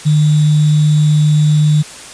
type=tone with sample-and-hold; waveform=sine; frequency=151.3 Hz; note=D#3; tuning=48 cents flat; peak=-7 dBFS; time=0.05-1.83 s; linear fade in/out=20 ms; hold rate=3675 Hz; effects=white hiss -32 dBFS RMS until 2.13 s + resampled to 22050 Hz